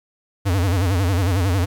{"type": "tone with vibrato", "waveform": "square", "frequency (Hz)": 92.5, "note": "F#2", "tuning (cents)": 0, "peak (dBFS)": -17, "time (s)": [0.45, 1.66], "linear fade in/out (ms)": 20, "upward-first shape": "sine", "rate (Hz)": 11, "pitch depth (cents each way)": 150, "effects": ["9-bit"]}